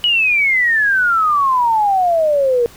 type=exponential sweep; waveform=sine; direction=down; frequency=2960 to 466.2 Hz; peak=-11 dBFS; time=0.04-2.66 s; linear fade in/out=0 ms; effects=pink hiss -42 dBFS RMS until 2.76 s